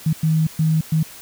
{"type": "tone bursts at uneven times", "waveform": "sine", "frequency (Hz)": 158.5, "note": "D#3", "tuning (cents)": 32, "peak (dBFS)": -14, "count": 4, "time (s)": [[0.06, 0.13], [0.23, 0.47], [0.59, 0.81], [0.92, 1.03]], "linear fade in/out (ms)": 5, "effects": ["white hiss -40 dBFS RMS until 1.21 s"]}